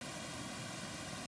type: noise with comb filter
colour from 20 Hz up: pink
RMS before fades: -44 dBFS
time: 0.01-1.26 s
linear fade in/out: 2 ms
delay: 2.3 ms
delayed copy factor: -0.75
effects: high-pass 100 Hz 12 dB/octave + resampled to 22050 Hz